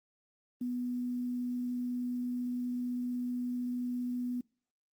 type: tone with quantisation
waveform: sine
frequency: 246.3 Hz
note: B3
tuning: 5 cents flat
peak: -32 dBFS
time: 0.61-4.41 s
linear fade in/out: 5 ms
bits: 10
effects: noise-tail reverb RT60 0.4 s tail -26 dB re dry + Opus 32 kbps